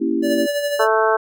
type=chord; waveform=sine; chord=A# diminished seventh; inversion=none; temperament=equal; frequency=233.1 / 277.2 / 329.6 / 392 Hz; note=A#3 / C#4 / E4 / G4; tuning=0 / 0 / 0 / 0 cents; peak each=-24 / -22 / -20 / -26 dBFS; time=0-0.47 s; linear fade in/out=20 ms
type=tone with tremolo; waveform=square; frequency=579 Hz; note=D5; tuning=25 cents flat; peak=-18 dBFS; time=0.22-0.88 s; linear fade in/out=50 ms; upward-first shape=sine; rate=12 Hz; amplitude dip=45%
type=harmonic tone; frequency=220 Hz; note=A3; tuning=in tune; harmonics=2 / 3 / 4 / 5 / 6 / 7; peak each=-18 / -20 / -21 / -22 / -23 / -23 dBFS; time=0.79-1.17 s; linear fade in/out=10 ms
effects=none